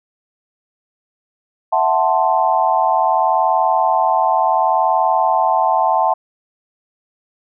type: chord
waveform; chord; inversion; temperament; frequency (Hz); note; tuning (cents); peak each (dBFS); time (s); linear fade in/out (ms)
sine; F# half-diminished seventh; third; equal; 659.3 / 740 / 880 / 1046.5; E5 / F#5 / A5 / C6; 0 / 0 / 0 / 0; -19 / -17 / -16 / -20; 1.72-6.14; 10
effects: none